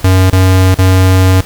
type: tone with dropouts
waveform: square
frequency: 93.5 Hz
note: F#2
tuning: 19 cents sharp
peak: -5 dBFS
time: 0.04-1.41 s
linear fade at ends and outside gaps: 5 ms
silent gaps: 0.301-0.327 / 0.745-0.786 s
effects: pink hiss -30 dBFS RMS until 1.45 s